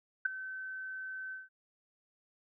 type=tone with ADSR envelope; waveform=sine; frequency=1532 Hz; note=G6; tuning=40 cents flat; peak=-23 dBFS; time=0.25-1.49 s; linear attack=8 ms; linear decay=9 ms; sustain=-16 dB; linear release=170 ms; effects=none